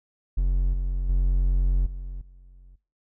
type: tone with level steps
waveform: triangle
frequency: 45 Hz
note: F#1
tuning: 47 cents flat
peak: -17 / -21 / -16 / -29 / -44 dBFS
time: 0.37-2.76 s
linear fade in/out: 10 ms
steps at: 0.73 / 1.09 / 1.86 / 2.21 s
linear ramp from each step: 5 ms
effects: noise-tail reverb RT60 0.3 s tail -20 dB re dry